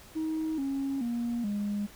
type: tone with pitch steps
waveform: sine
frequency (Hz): 316.2 / 273.7 / 236.9 / 205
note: D#4 / C#4 / A#3 / G#3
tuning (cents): +28 / -22 / +28 / -22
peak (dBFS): -27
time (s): 0.15-1.87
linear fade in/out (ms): 20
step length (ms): 430
effects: tanh soft clip ceiling -26 dBFS + pink hiss -52 dBFS RMS until 1.95 s